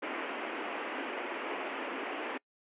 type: band-pass noise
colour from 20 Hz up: pink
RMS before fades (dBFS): -38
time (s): 0.02-2.38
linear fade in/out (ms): 10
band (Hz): 260 to 2900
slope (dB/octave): 48
effects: noise-tail reverb RT60 0.1 s tail -25 dB re dry + resampled to 8000 Hz